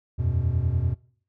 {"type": "chord", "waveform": "triangle", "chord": "E suspended second", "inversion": "none", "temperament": "just", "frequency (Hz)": [82.41, 92.71, 123.61], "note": ["E2", "F#2", "B2"], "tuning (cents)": [0, 4, 2], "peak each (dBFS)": -24, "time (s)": [0.18, 0.95], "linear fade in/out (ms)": 20, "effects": ["noise-tail reverb RT60 0.5 s tail -21 dB re dry"]}